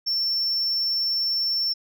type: tone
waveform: sine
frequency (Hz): 5410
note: E8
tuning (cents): +44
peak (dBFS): -19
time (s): 0.06-1.74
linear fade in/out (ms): 20
effects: tanh soft clip ceiling -20 dBFS